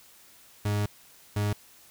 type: tone bursts at uneven times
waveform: 40% pulse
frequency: 103.5 Hz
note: G#2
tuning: 5 cents flat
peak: -24 dBFS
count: 2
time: 0.65-0.86 / 1.36-1.53 s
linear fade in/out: 5 ms
effects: white hiss -55 dBFS RMS until 1.9 s